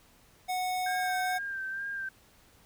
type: tone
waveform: square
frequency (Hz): 736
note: F#5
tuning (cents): -9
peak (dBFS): -30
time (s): 0.48-1.39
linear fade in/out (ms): 20
type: tone with vibrato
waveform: sine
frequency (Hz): 1582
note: G6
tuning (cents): +15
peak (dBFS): -33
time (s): 0.86-2.09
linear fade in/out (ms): 5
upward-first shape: sine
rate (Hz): 2.2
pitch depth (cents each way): 35
effects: pink hiss -61 dBFS RMS until 2.65 s